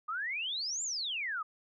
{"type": "exponential two-way sweep", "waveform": "sine", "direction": "up then down", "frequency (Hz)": [1198, 7459, 1198], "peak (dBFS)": -33, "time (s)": [0.08, 1.43], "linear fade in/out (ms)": 10, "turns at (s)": 0.83, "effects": []}